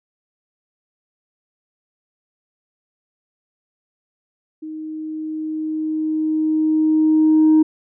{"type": "tone with level ramp", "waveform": "sine", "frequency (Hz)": 312.2, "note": "D#4", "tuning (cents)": 6, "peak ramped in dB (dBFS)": [-28, -7], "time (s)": [4.62, 7.63], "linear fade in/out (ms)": 10, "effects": ["tanh soft clip ceiling -7 dBFS"]}